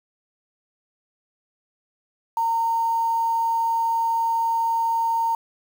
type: tone with quantisation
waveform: sine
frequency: 916 Hz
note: A#5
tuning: 31 cents flat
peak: -19 dBFS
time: 2.37-5.35 s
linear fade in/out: 2 ms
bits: 7
effects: none